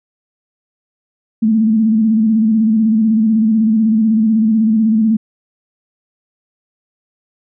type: tone with vibrato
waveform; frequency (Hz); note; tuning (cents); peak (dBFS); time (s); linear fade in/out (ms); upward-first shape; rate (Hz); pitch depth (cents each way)
sine; 220; A3; 0; -9; 1.42-5.17; 10; square; 16; 49
effects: none